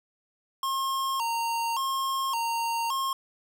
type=tone with vibrato; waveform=square; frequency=996 Hz; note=B5; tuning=14 cents sharp; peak=-27 dBFS; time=0.63-3.13 s; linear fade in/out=2 ms; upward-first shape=square; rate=0.88 Hz; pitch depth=130 cents each way; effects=none